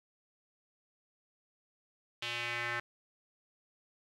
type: tone with band-pass filter sweep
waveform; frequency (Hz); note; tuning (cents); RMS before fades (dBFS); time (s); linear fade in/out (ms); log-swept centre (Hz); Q
square; 119; A#2; +36; -37; 2.22-2.8; 5; 3100 to 1700; 2.7
effects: none